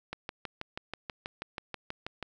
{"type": "click train", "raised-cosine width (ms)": 0.3, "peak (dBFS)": -20, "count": 14, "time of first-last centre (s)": [0.13, 2.227], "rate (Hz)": 6.2, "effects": []}